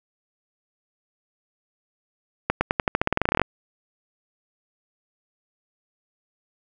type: accelerating click train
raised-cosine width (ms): 0.5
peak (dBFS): -4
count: 18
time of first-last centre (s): 2.5-3.417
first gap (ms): 110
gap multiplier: 0.9
effects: none